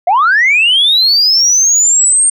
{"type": "linear sweep", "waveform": "sine", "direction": "up", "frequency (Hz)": [658, 8740], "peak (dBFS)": -5, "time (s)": [0.07, 2.3], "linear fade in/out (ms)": 5, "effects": ["tanh soft clip ceiling -3 dBFS"]}